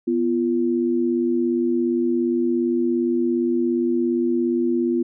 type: tone pair together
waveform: sine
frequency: 246.9 / 344.2 Hz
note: B3 / F4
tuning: 0 / -25 cents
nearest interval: tritone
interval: 575 cents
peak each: -21 / -20 dBFS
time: 0.07-5.03 s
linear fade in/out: 10 ms
effects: none